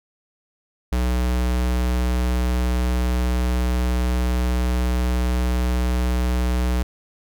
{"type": "tone", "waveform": "square", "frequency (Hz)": 61.6, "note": "B1", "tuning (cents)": -4, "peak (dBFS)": -19, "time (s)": [0.92, 6.83], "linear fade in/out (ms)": 5, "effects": []}